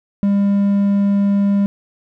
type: tone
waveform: triangle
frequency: 200.4 Hz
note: G3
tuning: 38 cents sharp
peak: -10 dBFS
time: 0.23-1.66 s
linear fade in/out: 0 ms
effects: none